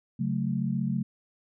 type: chord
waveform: sine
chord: F# minor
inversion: second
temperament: equal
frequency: 138.59 / 185 / 220 Hz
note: C#3 / F#3 / A3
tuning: 0 / 0 / 0 cents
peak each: -30 dBFS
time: 0.19-1.03 s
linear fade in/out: 10 ms
effects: none